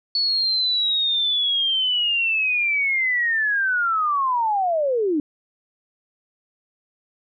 sine linear sweep, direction down, 4435 to 281.9 Hz, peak -18 dBFS, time 0.15-5.2 s, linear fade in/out 2 ms, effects none

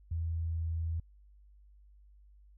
sine tone with pitch glide, 82.41 to 81.94 Hz, E2 to E2, 0 to -10 cents, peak -31 dBFS, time 0.11-1 s, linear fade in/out 5 ms, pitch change -10 cents, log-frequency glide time 0.4-0.68 s, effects added 50 Hz sine -56 dBFS peak until 2.57 s

